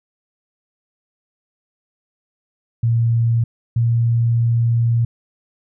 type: tone pair in turn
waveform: sine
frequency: 116.1 / 116.91 Hz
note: A#2 / A#2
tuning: -7 / +5 cents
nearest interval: unison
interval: 12 cents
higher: second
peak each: -13 dBFS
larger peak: neither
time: 2.83-3.44 / 3.76-5.05 s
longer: second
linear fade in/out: 5 ms
effects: none